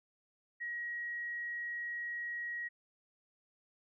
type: tone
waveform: sine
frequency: 1900 Hz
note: A#6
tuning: 33 cents sharp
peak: -37 dBFS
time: 0.6-2.69 s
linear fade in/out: 20 ms
effects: none

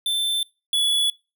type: tone pair in turn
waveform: square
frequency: 3545 / 3413 Hz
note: A7 / G#7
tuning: +12 / +47 cents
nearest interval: minor second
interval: 65 cents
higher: first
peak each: -21 / -19 dBFS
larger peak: second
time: 0.06-0.43 / 0.73-1.1 s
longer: neither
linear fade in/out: 2 ms
effects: noise-tail reverb RT60 0.3 s tail -25 dB re dry

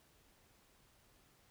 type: silence
effects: pink hiss -69 dBFS RMS until 1.5 s

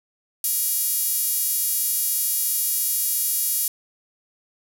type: tone with high-pass filter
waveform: 5% pulse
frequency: 477.1 Hz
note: A#4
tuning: 40 cents sharp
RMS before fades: -23 dBFS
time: 0.44-3.68 s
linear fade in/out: 2 ms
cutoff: 10000 Hz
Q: 8.1
effects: none

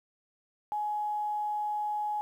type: tone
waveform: sine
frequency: 840 Hz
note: G#5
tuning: 19 cents sharp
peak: -29 dBFS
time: 0.72-2.21 s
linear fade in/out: 0 ms
effects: 10-bit

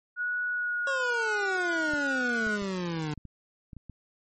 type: tone with vibrato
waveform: sine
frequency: 1455 Hz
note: F#6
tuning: 29 cents flat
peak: -27 dBFS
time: 0.16-2.59 s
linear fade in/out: 50 ms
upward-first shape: sine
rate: 1 Hz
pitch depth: 14 cents each way
type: exponential sweep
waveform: 25% pulse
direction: down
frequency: 554.4 to 147.7 Hz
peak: -26 dBFS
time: 0.87-3.14 s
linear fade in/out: 2 ms
type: clicks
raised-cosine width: 5 ms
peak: -31 dBFS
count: 8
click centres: 1.936 / 2.468 / 2.622 / 3.177 / 3.253 / 3.732 / 3.767 / 3.897 s
effects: MP3 32 kbps

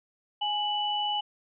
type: tone pair together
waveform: sine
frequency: 833 / 2968 Hz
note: G#5 / F#7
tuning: +5 / +5 cents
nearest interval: octave + minor seventh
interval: 2200 cents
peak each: -29 / -29 dBFS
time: 0.41-1.21 s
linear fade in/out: 10 ms
effects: none

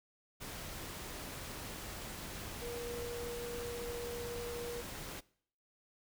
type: tone in noise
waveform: sine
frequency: 477.1 Hz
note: A#4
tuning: 40 cents sharp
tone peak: -41 dBFS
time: 2.61-4.82 s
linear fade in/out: 20 ms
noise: pink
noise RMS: -45 dBFS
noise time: 0.4-5.21 s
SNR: +1 dB
effects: noise-tail reverb RT60 0.6 s tail -22 dB re dry

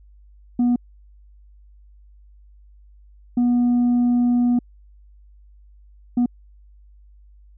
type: tone bursts at uneven times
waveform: sine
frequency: 243 Hz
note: B3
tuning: 28 cents flat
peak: -12 dBFS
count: 3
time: 0.59-0.76 / 3.37-4.59 / 6.17-6.26 s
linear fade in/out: 5 ms
effects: tanh soft clip ceiling -14 dBFS + added 50 Hz sine -46 dBFS peak until 7.57 s

